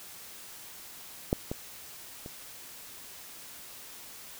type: clicks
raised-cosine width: 2 ms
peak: -11 / -19 / -28 dBFS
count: 3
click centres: 1.329 / 1.515 / 2.261 s
effects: white hiss -47 dBFS RMS until 4.39 s